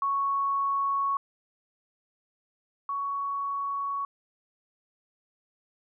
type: tone pair in turn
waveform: sine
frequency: 1109 / 1117.4 Hz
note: C#6 / C#6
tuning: 0 / +13 cents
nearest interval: unison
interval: 13 cents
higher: second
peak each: -24 / -28 dBFS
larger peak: first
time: 0.02-1.17 / 2.89-4.05 s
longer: second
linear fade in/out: 2 ms
effects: none